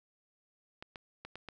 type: clicks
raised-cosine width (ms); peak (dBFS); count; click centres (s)
0.3; -28; 5; 0.825 / 0.958 / 1.25 / 1.356 / 1.487
effects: none